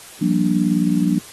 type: chord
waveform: sine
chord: G minor seventh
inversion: third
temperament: just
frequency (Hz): 176.4 / 196 / 235.2 / 294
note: F3 / G3 / Bb3 / D4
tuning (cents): +18 / 0 / +16 / +2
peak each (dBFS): -19 / -21 / -21 / -20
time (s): 0.21-1.19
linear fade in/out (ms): 10
effects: white hiss -40 dBFS RMS until 1.32 s + AAC 32 kbps